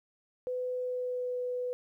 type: tone with pitch glide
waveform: sine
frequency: 502 to 496.5 Hz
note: B4 to B4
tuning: +28 to +9 cents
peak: -31 dBFS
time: 0.47-1.73 s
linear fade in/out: 0 ms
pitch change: -19 cents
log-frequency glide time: 0.72-1.39 s
effects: 12-bit